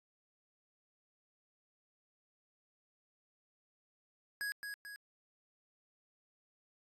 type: tone with echo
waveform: square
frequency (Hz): 1661.2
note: G#6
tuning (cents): 0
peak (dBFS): -37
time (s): 4.41-4.52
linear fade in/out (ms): 0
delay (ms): 220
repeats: 2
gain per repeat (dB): -5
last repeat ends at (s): 4.96
effects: AAC 64 kbps